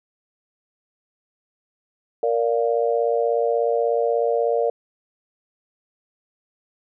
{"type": "chord", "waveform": "sine", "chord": "Bb major", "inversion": "none", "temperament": "just", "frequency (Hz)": [466.2, 582.7, 699.2], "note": ["Bb4", "D5", "F5"], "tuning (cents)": [0, -14, 2], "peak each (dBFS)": [-20, -23, -25], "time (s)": [2.23, 4.7], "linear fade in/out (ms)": 2, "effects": []}